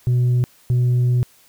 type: tone pair in turn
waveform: sine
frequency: 123.47 / 123.47 Hz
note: B2 / B2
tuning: 0 / 0 cents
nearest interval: unison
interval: 0 cents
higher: neither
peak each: -11 dBFS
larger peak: neither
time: 0.07-0.44 / 0.7-1.23 s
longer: second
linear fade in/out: 0 ms
effects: tanh soft clip ceiling -13 dBFS + white hiss -53 dBFS RMS until 1.48 s